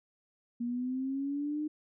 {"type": "linear sweep", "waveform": "sine", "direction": "up", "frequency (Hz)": [235.7, 306.2], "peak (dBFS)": -31, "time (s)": [0.6, 1.68], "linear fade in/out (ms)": 10, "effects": []}